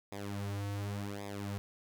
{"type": "tone with flanger", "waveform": "sawtooth", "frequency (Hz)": 101, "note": "G#2", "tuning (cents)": -48, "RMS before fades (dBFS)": -39, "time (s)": [0.12, 1.58], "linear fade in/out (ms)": 0, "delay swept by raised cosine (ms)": [0.68, 4.98], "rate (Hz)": 0.89, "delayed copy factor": -0.85, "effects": []}